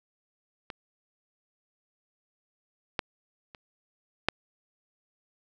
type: clicks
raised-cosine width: 0.3 ms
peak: -21 / -11 / -29 / -6 dBFS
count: 4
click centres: 0.702 / 2.992 / 3.548 / 4.286 s
effects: none